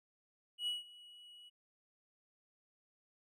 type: tone with ADSR envelope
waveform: triangle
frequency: 2924 Hz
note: F#7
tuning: 21 cents flat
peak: -32 dBFS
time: 0.58-1.5 s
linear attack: 92 ms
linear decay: 160 ms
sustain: -21 dB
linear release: 21 ms
effects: none